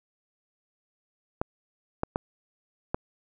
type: clicks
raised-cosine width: 1 ms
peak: -12 dBFS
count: 4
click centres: 1.415 / 2.034 / 2.159 / 2.945 s
effects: none